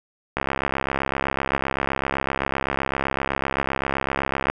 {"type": "click train", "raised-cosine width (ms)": 0.5, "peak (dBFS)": -7, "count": 281, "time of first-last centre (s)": [0.37, 4.5], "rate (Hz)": 67.8, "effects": []}